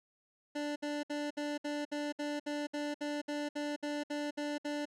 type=tone bursts; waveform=25% pulse; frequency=293.7 Hz; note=D4; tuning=in tune; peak=-31 dBFS; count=16; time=0.55-4.855 s; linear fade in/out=10 ms; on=210 ms; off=63 ms; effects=low-pass 7000 Hz 12 dB/octave